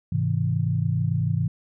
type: chord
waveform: sine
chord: Ab augmented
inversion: none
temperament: equal with one note detuned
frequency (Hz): 103.83 / 130.81 / 161.89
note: Ab2 / C3 / E3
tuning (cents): 0 / 0 / -31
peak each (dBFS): -25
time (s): 0.12-1.48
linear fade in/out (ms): 5
effects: none